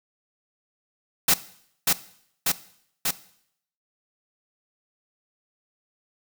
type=noise with echo; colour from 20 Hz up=white; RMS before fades=-18 dBFS; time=1.28-1.34 s; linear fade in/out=5 ms; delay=590 ms; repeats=3; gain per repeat=-2 dB; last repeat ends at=3.11 s; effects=noise-tail reverb RT60 0.7 s tail -17 dB re dry